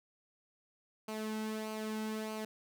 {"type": "tone with flanger", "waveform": "sawtooth", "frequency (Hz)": 217.1, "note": "A3", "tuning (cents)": -23, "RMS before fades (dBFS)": -39, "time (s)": [1.08, 2.45], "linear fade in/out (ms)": 5, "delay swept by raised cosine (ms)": [0.55, 1.75], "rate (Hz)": 1.6, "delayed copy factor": -0.55, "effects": []}